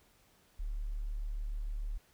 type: tone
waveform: sine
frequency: 36.71 Hz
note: D1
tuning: in tune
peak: -34 dBFS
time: 0.59-1.98 s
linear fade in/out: 10 ms
effects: pink hiss -67 dBFS RMS until 2.13 s